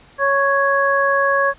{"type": "harmonic tone", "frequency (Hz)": 554.4, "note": "C#5", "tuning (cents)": 0, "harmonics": [1, 2, 3], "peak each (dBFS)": [-18, -18, -18], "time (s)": [0.18, 1.54], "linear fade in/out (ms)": 50, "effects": ["pink hiss -48 dBFS RMS until 1.58 s", "resampled to 8000 Hz"]}